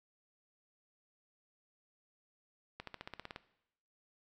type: accelerating click train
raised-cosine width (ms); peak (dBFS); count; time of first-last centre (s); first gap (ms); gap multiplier
0.3; -27; 10; 2.8-3.361; 73; 0.96
effects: noise-tail reverb RT60 0.8 s tail -17 dB re dry